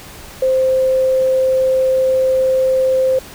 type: tone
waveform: sine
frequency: 522 Hz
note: C5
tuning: 4 cents flat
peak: -11 dBFS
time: 0.42-3.19 s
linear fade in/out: 5 ms
effects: pink hiss -36 dBFS RMS until 3.34 s